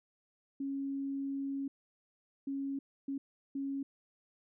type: tone bursts at uneven times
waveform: sine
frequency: 275.2 Hz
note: C#4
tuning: 12 cents flat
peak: -34 dBFS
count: 4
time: 0.6-1.68 / 2.47-2.79 / 3.08-3.18 / 3.55-3.83 s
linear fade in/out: 5 ms
effects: none